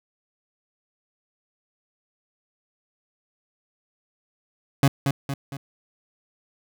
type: tone with echo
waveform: 30% pulse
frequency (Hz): 138.5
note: C#3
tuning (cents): -1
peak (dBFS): -11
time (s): 4.83-4.88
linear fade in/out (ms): 2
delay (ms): 230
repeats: 3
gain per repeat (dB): -6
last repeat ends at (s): 5.57
effects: none